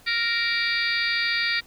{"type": "harmonic tone with a mistuned harmonic", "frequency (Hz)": 466.2, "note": "A#4", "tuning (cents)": 0, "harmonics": [3, 4, 5, 6, 7, 8, 9, 10], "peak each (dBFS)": [-32, -26, -27, -38, -38, -31, -35, -29], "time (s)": [0.06, 1.61], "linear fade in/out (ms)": 20, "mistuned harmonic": 7, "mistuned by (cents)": 59, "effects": ["pink hiss -53 dBFS RMS until 1.66 s"]}